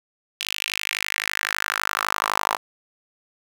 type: tone with high-pass filter sweep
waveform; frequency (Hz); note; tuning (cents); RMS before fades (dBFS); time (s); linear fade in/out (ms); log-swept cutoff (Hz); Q
sawtooth; 51.91; G#1; 0; -26; 0.4-2.57; 10; 3000 to 930; 3.1
effects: 7-bit